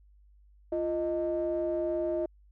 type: ring-modulated tone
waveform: triangle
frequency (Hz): 138.7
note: C#3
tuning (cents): +1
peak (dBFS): -22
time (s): 0.72-2.26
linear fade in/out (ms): 5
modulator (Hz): 484
effects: tanh soft clip ceiling -18 dBFS + added 50 Hz sine -56 dBFS peak until 2.51 s